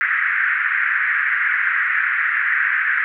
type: band-pass noise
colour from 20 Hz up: pink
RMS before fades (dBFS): -19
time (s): 0.01-3.04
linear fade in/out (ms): 0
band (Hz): 1500 to 2000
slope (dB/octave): 48
effects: none